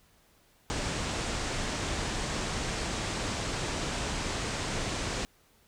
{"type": "low-pass noise", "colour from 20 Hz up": "pink", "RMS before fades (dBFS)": -33, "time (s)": [0.7, 5.25], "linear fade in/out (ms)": 0, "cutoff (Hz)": 8500, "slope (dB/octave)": 48, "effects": ["pink hiss -64 dBFS RMS until 5.67 s"]}